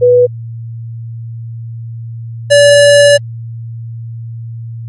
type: tone pair in turn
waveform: sine / square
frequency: 491.7 / 575.7 Hz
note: B4 / D5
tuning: -8 / -35 cents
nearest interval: minor third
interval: 273 cents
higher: second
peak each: -3 dBFS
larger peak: neither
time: 0.01-0.27 / 2.5-3.18 s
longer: second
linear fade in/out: 20 ms
effects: added 115 Hz sine -21 dBFS peak until 4.88 s + MP3 48 kbps